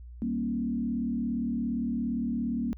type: tone with frequency modulation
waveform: sine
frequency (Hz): 234.6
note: A#3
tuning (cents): +11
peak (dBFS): -27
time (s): 0.22-2.73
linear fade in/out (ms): 0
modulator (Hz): 37.4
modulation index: 0.96
effects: added 60 Hz sine -42 dBFS peak until 2.77 s